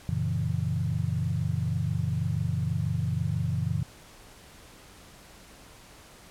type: chord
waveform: sine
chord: F# dominant seventh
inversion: none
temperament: equal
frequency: 92.5 / 116.54 / 138.59 / 164.81 Hz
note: F#2 / A#2 / C#3 / E3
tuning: 0 / 0 / 0 / 0 cents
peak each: -31 dBFS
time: 0.09-3.83 s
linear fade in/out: 0 ms
effects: pink hiss -51 dBFS RMS until 6.3 s + low-pass 12000 Hz 12 dB/octave